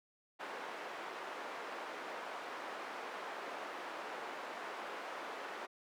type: band-pass noise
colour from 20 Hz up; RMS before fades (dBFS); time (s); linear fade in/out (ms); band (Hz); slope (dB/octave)
white; -45; 0.39-5.67; 20; 380 to 1300; 12
effects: high-pass 200 Hz 12 dB/octave